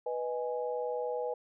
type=chord; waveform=sine; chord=G# minor; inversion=first; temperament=equal with one note detuned; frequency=492.5 / 622.3 / 830.6 Hz; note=B4 / D#5 / G#5; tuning=-5 / 0 / 0 cents; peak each=-33 / -39 / -39 dBFS; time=0.06-1.34 s; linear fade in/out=5 ms; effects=none